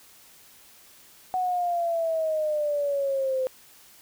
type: exponential sweep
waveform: sine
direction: down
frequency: 744 to 514 Hz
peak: -23 dBFS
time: 1.34-3.47 s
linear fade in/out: 0 ms
effects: white hiss -53 dBFS RMS until 4.01 s